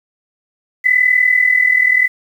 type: tone pair together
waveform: sine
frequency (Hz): 1975.5 / 2016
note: B6 / B6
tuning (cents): 0 / +35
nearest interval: unison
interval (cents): 35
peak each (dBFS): -14 / -11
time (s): 0.84-2.08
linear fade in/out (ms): 20
effects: 7-bit